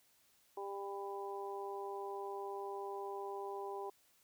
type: harmonic tone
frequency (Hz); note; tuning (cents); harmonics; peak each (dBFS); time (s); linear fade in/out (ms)
198.9; G3; +25; 2 / 3 / 4 / 5; -43 / -54 / -46 / -48; 0.57-3.9; 5
effects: white hiss -71 dBFS RMS until 4.23 s